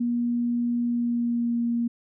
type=tone with pitch glide; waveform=sine; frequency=239 to 235.6 Hz; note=A#3 to A#3; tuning=+43 to +19 cents; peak=-22 dBFS; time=0-1.88 s; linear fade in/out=10 ms; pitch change=-24 cents; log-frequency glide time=0.85-1.6 s; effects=none